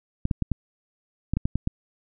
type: clicks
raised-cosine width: 5 ms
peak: -11 dBFS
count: 9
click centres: 0.254 / 0.312 / 0.423 / 0.517 / 1.336 / 1.37 / 1.455 / 1.556 / 1.674 s
effects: none